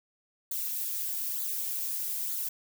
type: noise with flanger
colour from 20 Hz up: violet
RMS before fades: -33 dBFS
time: 0.51-2.49 s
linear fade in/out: 5 ms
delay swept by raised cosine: 0.36 to 4.96 ms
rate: 1.1 Hz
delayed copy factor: -0.7
effects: none